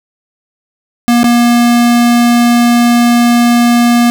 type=tone with dropouts; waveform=square; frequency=238.5 Hz; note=A#3; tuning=40 cents sharp; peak=-6 dBFS; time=1.08-4.1 s; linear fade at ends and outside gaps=0 ms; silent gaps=1.232-1.242 s; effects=none